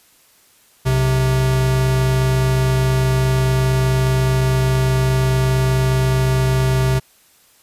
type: tone pair together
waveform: square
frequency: 61.35 / 130 Hz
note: B1 / C3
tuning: -11 / -11 cents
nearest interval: octave + minor second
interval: 1300 cents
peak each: -23 / -15 dBFS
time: 0.85-7 s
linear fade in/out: 20 ms
effects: white hiss -53 dBFS RMS until 7.62 s + resampled to 32000 Hz